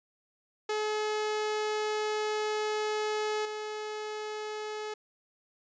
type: tone with level steps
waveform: sawtooth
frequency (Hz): 426.6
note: G#4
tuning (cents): +46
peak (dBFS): -25 / -31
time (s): 0.69-4.94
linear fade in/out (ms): 5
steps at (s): 3.45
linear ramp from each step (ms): 5
effects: resampled to 16000 Hz